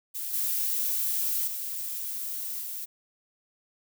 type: noise with level steps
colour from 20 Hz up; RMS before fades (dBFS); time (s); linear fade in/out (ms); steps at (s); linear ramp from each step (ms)
violet; -34 / -28 / -34 / -36; 0.14-2.86; 20; 0.33 / 1.47 / 2.6; 10
effects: none